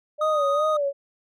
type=tone with vibrato; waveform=sine; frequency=590 Hz; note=D5; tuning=8 cents sharp; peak=-21 dBFS; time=0.18-0.93 s; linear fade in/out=50 ms; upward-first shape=sine; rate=2.5 Hz; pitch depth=97 cents each way
type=tone; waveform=triangle; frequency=1244.5 Hz; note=D#6; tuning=in tune; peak=-21 dBFS; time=0.21-0.77 s; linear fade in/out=5 ms
effects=none